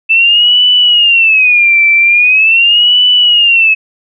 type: tone with vibrato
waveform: sine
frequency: 2637 Hz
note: E7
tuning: in tune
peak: -4 dBFS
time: 0.09-3.75 s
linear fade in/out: 20 ms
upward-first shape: sine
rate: 0.42 Hz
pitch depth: 210 cents each way
effects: none